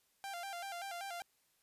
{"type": "tone with vibrato", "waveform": "sawtooth", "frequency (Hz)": 740, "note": "F#5", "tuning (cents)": 0, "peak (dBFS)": -38, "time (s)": [0.24, 1.22], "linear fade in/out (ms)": 0, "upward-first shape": "square", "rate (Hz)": 5.2, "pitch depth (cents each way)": 110, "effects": ["white hiss -75 dBFS RMS until 1.62 s", "resampled to 32000 Hz"]}